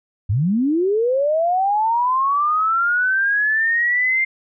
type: linear sweep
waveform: sine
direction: up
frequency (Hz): 87.31 to 2113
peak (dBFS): -15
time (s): 0.29-4.25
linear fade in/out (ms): 10
effects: none